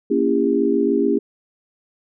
sine chord, A# diminished seventh, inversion none, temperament just, 233.1 / 279.7 / 335.6 / 402.8 Hz, A#3 / C#4 / E4 / G4, 0 / +16 / +31 / +47 cents, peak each -22 / -20 / -22 / -19 dBFS, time 0.1-1.19 s, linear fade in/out 10 ms, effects none

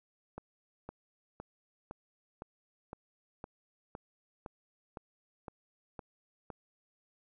click train, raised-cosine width 1 ms, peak -28 dBFS, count 13, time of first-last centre 0.38-6.502 s, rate 1.96 Hz, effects none

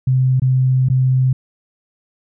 sine tone with dropouts, 129.6 Hz, C3, 16 cents flat, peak -11 dBFS, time 0.07-1.33 s, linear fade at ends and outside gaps 5 ms, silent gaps 0.398-0.419 / 0.887-0.899 s, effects none

